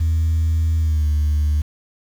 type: tone with pitch glide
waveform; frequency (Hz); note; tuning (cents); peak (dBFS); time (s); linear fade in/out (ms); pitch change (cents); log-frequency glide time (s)
sine; 80.8 to 74.95; E2 to D2; -34 to +36; -13; 0-1.62; 10; -130; 0.78-1.07
effects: tanh soft clip ceiling -13 dBFS + 7-bit